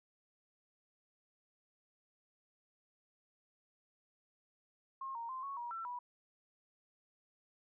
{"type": "tone with pitch steps", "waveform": "sine", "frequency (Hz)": [1072, 929, 1042, 1107, 954, 1342, 977], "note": ["C6", "A#5", "C6", "C#6", "A#5", "E6", "B5"], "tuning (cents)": [42, -6, -7, -3, 40, 31, -19], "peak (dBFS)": -40, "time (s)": [5.01, 5.99], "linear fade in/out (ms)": 5, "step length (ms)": 140, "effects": []}